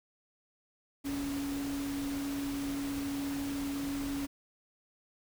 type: tone in noise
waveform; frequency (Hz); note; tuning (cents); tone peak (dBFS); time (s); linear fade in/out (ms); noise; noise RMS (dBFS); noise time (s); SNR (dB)
sine; 280.2; C#4; +19; -33; 1.04-4.27; 20; pink; -43; 1.04-4.27; +7
effects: none